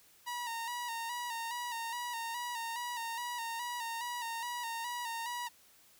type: tone with vibrato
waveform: sawtooth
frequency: 944 Hz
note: A#5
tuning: 22 cents sharp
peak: -33 dBFS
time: 0.26-5.49 s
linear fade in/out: 20 ms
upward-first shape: square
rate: 2.4 Hz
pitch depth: 45 cents each way
effects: white hiss -63 dBFS RMS until 5.99 s